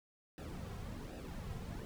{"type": "noise with flanger", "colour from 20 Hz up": "brown", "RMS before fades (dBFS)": -45, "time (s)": [0.38, 1.85], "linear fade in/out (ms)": 0, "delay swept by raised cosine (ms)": [0.91, 3.41], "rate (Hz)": 1.3, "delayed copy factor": -0.65, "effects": []}